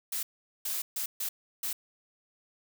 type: noise bursts at uneven times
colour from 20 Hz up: blue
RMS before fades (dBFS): -33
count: 5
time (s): 0.12-0.23 / 0.65-0.82 / 0.96-1.06 / 1.2-1.29 / 1.63-1.73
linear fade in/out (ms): 5
effects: none